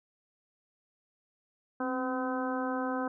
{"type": "harmonic tone with a mistuned harmonic", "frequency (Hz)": 254.9, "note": "C4", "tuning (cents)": -45, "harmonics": [1, 2, 3, 4, 5, 6], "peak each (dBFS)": [-33, -36, -38, -39, -40, -41], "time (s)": [1.8, 3.08], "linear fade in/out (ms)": 5, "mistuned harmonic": 1, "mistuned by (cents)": 53, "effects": []}